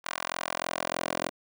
10% pulse tone with high-pass filter sweep, 43.25 Hz, F1, 16 cents flat, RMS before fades -33 dBFS, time 0.04-1.3 s, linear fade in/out 20 ms, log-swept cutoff 1100 to 430 Hz, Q 1.2, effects none

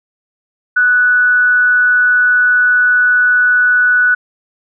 sine tone with amplitude modulation, 1480 Hz, F#6, in tune, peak -6 dBFS, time 0.76-4.15 s, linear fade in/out 10 ms, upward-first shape sine, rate 235 Hz, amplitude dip 30%, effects none

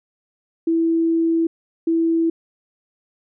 sine tone bursts at uneven times, 329.6 Hz, E4, in tune, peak -15 dBFS, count 2, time 0.67-1.47 / 1.87-2.3 s, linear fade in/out 5 ms, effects none

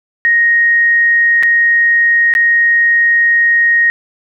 sine tone with dropouts, 1870 Hz, A#6, 5 cents sharp, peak -7 dBFS, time 0.25-3.9 s, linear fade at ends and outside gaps 0 ms, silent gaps 1.427-1.433 / 2.338-2.351 s, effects none

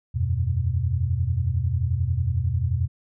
sine chord, E suspended second, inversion none, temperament equal with one note detuned, 82.41 / 93.57 / 123.47 Hz, E2 / F#2 / B2, 0 / +20 / 0 cents, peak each -25 dBFS, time 0.14-2.88 s, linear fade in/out 20 ms, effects none

